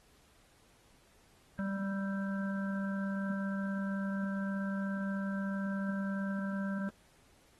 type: harmonic tone with a mistuned harmonic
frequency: 196 Hz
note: G3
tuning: in tune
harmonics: 1 / 3 / 5 / 7 / 8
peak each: -33 / -45 / -51 / -49 / -44 dBFS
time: 1.59-6.89 s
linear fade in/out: 0 ms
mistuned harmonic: 7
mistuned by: -45 cents
effects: pink hiss -66 dBFS RMS until 7.59 s + AAC 32 kbps